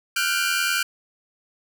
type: tone cluster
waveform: sawtooth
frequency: 1388 / 1467 / 1557 / 2381 Hz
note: F6 / F#6 / G6 / D7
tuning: -11 / -15 / -12 / +23 cents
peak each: -23 dBFS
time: 0.16-0.83 s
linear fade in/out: 5 ms
effects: none